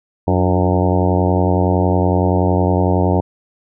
harmonic tone with a mistuned harmonic, 90.8 Hz, F#2, 32 cents flat, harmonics 1 / 2 / 3 / 4 / 5 / 6 / 7 / 8 / 9 / 10, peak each -16 / -19 / -21 / -22 / -23 / -24 / -24 / -25 / -26 / -26 dBFS, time 0.27-3.21 s, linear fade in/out 10 ms, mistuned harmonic 3, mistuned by +70 cents, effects none

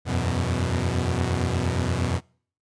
sawtooth chord, E suspended second, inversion none, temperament equal with one note detuned, 83.9 / 92.5 / 123.47 Hz, E2 / F#2 / B2, +31 / 0 / 0 cents, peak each -23 dBFS, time 0.05-2.21 s, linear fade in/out 50 ms, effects noise-tail reverb RT60 0.5 s tail -26 dB re dry + resampled to 22050 Hz

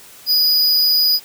square tone with amplitude modulation, 4937 Hz, D#8, 14 cents flat, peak -11 dBFS, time 0.26-1.2 s, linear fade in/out 50 ms, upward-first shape sine, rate 161 Hz, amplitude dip 30%, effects white hiss -42 dBFS RMS until 1.24 s

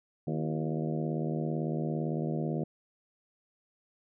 harmonic tone with a mistuned harmonic, 77.9 Hz, D#2, 3 cents sharp, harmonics 2 / 3 / 4 / 5 / 6 / 7 / 8 / 9, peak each -32 / -36 / -38 / -40 / -42 / -43 / -44 / -45 dBFS, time 0.27-2.64 s, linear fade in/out 5 ms, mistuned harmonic 4, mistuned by +100 cents, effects none

